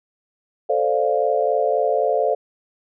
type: chord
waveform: sine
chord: D minor seventh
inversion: second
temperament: equal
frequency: 440 / 523.3 / 587.3 / 698.5 Hz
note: A4 / C5 / D5 / F5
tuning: 0 / 0 / 0 / 0 cents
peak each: -22 dBFS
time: 0.69-2.35 s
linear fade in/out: 10 ms
effects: none